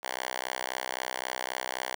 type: tone with high-pass filter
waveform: 5% pulse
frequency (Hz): 63.8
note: C2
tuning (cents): -43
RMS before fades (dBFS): -35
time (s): 0.03-1.95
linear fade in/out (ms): 5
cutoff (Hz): 920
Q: 1.1
effects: none